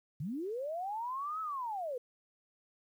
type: linear two-way sweep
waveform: sine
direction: up then down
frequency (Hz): 127.8 to 1311 to 470.9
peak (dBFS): -35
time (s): 0.2-1.98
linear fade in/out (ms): 5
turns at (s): 1.41
effects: 11-bit